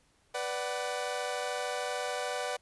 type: chord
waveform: sawtooth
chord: B minor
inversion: none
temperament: equal with one note detuned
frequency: 493.9 / 587.3 / 752.1 Hz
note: B4 / D5 / F#5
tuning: 0 / 0 / +28 cents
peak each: -33 dBFS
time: 0.34-2.57 s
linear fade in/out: 10 ms
effects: pink hiss -68 dBFS RMS until 2.61 s + resampled to 24000 Hz